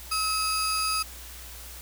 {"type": "tone pair together", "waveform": "30% pulse", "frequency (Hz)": [1286, 4855], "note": ["E6", "D#8"], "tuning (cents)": [-43, -43], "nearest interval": "octave + major seventh", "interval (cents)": 2300, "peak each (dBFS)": -25, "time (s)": [0.11, 1.03], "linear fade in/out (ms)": 10, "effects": ["added 60 Hz sine -44 dBFS peak until 1.81 s", "white hiss -44 dBFS RMS until 1.81 s"]}